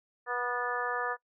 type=harmonic tone with a mistuned harmonic; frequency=244 Hz; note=B3; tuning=21 cents flat; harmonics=2 / 3 / 4 / 5 / 6 / 7; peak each=-37 / -38 / -38 / -36 / -40 / -35 dBFS; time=0.26-1.17 s; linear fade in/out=50 ms; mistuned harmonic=7; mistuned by=+29 cents; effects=noise-tail reverb RT60 0.1 s tail -21 dB re dry